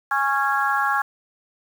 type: harmonic tone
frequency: 275.7 Hz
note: C#4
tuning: 9 cents flat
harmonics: 3 / 4 / 5 / 6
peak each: -24 / -24 / -24 / -24 dBFS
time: 0.11-1.02 s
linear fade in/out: 5 ms
effects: 7-bit